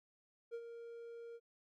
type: tone with ADSR envelope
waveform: triangle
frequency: 466.5 Hz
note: A#4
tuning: 1 cent sharp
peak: -38 dBFS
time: 0.51-1.4 s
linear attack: 33 ms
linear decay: 60 ms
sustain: -8 dB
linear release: 47 ms
effects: none